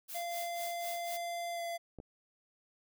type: noise with tremolo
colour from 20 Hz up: blue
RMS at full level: -43 dBFS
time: 0.08-1.18 s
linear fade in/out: 20 ms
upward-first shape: sine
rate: 4 Hz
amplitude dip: 85%
type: tone with pitch glide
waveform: square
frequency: 689 to 681.5 Hz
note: F5 to F5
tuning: -24 to -43 cents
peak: -37 dBFS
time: 0.14-1.78 s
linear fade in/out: 20 ms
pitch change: -19 cents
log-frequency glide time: 1.53-1.61 s
type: clicks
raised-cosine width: 2 ms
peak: -33 dBFS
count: 2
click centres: 1.987 / 2.001 s
effects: none